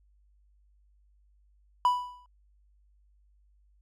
triangle tone with exponential decay, 987.8 Hz, B5, in tune, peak -16 dBFS, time 1.85-2.26 s, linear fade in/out 1 ms, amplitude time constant 89 ms, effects added 50 Hz sine -61 dBFS peak until 3.81 s

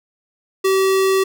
square tone, 383.7 Hz, G4, 37 cents flat, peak -14 dBFS, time 0.64-1.24 s, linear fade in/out 10 ms, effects none

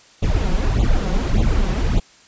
brown noise with flanger, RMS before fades -17 dBFS, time 0.22-2 s, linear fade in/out 10 ms, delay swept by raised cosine 0.28 to 5.48 ms, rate 1.7 Hz, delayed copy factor +1, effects white hiss -49 dBFS RMS until 2.27 s + resampled to 16000 Hz

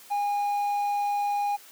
triangle tone, 817 Hz, G#5, 29 cents flat, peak -22 dBFS, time 0.1-1.57 s, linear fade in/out 20 ms, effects white hiss -50 dBFS RMS until 1.71 s + high-pass 300 Hz 12 dB/octave

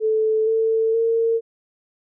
sine tone with pitch steps, 437.2 / 446.6 / 456.3 Hz, A4 / A4 / A#4, -11 / +26 / -37 cents, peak -16 dBFS, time 0-1.41 s, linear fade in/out 50 ms, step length 470 ms, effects none

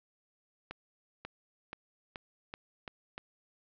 accelerating click train, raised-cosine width 0.3 ms, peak -24 dBFS, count 7, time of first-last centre 0.71-3.179 s, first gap 540 ms, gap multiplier 0.89, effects low-pass 4000 Hz 12 dB/octave

